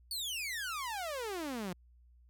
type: exponential sweep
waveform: sawtooth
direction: down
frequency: 4583 to 171.3 Hz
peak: -33 dBFS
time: 0.11-1.73 s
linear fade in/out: 2 ms
effects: added 60 Hz sine -59 dBFS peak until 2.29 s